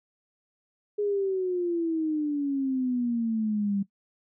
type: exponential sweep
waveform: sine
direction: down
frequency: 417.9 to 196 Hz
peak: -24 dBFS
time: 0.98-3.83 s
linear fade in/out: 10 ms
effects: noise-tail reverb RT60 0.1 s tail -18 dB re dry